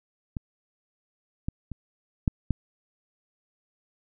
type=clicks; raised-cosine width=5 ms; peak=-19 / -16 / -23 / -9 / -11 dBFS; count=5; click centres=0.368 / 1.485 / 1.717 / 2.278 / 2.507 s; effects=none